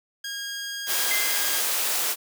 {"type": "tone", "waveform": "15% pulse", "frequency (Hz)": 1628, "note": "G#6", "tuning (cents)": -35, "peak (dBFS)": -24, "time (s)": [0.24, 1.61], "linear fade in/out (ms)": 5}
{"type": "noise", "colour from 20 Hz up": "white", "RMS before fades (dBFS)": -25, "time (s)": [0.86, 2.16], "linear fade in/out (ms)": 50}
{"type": "tone with exponential decay", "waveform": "sine", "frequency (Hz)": 2072, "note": "C7", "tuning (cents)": -17, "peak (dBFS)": -23, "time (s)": [1.11, 1.85], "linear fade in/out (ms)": 2, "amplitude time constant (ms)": 160}
{"effects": ["high-pass 400 Hz 12 dB/octave"]}